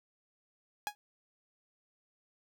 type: tone with exponential decay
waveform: sawtooth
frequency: 830.6 Hz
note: G#5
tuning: in tune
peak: -26 dBFS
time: 0.87-0.95 s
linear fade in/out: 0 ms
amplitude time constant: 16 ms
effects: none